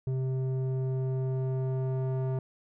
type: tone with low-pass filter sweep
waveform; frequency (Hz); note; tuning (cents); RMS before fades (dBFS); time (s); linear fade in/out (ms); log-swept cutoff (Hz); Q
square; 130.81; C3; 0; -30; 0.07-2.39; 2; 350 to 710; 0.98
effects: none

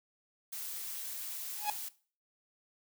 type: noise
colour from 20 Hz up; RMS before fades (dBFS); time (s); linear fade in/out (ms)
blue; -41; 0.52-1.89; 10
type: tone with exponential growth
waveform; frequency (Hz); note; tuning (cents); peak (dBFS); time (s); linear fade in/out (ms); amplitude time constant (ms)
45% pulse; 838; G#5; +15; -27; 1.56-1.7; 2; 30
effects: noise-tail reverb RT60 0.4 s tail -18 dB re dry

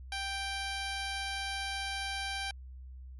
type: tone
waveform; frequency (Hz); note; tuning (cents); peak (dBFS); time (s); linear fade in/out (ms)
10% pulse; 785; G5; +2; -26; 0.12-2.51; 2
effects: added 64 Hz sine -44 dBFS peak until 3.19 s + MP3 48 kbps

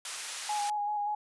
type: band-pass noise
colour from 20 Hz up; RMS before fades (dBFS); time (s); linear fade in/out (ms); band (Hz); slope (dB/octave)
white; -39; 0.05-0.7; 2; 860 to 10000; 12
type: tone with vibrato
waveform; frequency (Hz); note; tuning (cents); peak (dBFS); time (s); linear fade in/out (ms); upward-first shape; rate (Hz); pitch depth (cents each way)
sine; 830.6; G#5; 0; -29; 0.49-1.15; 5; square; 5.2; 19
effects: resampled to 24000 Hz

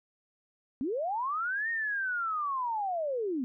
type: linear two-way sweep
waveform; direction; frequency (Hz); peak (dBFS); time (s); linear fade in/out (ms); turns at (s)
sine; up then down; 236.5 to 1864.7 to 236.5; -29; 0.81-3.44; 0; 1.7
effects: none

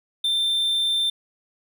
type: tone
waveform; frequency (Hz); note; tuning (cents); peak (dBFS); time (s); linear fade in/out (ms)
triangle; 3572; A7; +25; -18; 0.24-1.1; 5
effects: none

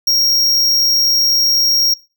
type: tone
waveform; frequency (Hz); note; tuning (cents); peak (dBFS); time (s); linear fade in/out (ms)
square; 5588; F8; 0; -11; 0.07-1.94; 5
effects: noise-tail reverb RT60 0.3 s tail -22 dB re dry

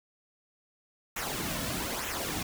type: noise with flanger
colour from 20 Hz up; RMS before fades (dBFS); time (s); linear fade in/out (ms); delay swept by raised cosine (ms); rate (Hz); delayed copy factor
pink; -34; 1.16-2.43; 5; 0.21 to 2.51; 1.1; -0.65
effects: none

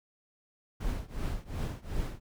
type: noise with tremolo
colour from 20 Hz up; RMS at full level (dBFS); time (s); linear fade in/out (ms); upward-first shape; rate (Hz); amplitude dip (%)
brown; -31; 0.8-2.2; 10; triangle; 2.7; 95
effects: none

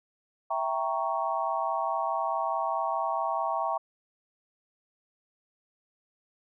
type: chord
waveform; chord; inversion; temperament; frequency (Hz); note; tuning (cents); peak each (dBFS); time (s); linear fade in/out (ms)
sine; E diminished seventh; none; equal; 659.3 / 784 / 932.3 / 1108.7; E5 / G5 / Bb5 / Db6; 0 / 0 / 0 / 0; -32; 0.5-3.78; 10
effects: none

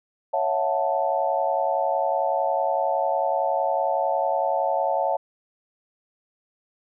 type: chord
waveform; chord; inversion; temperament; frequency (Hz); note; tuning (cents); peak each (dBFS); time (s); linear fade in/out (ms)
sine; F# minor seventh; second; equal with one note detuned; 554.4 / 659.3 / 730.2 / 880; C#5 / E5 / F#5 / A5; 0 / 0 / -23 / 0; -26; 0.33-5.17; 10
effects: none

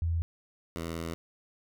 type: tone pair in turn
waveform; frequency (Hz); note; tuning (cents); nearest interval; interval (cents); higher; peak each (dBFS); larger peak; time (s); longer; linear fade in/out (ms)
sine / 10% pulse; 83.4 / 82.82; E2 / E2; +21 / +9; unison; 12; first; -26 / -26; neither; 0.02-0.22 / 0.76-1.14; second; 0
effects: none

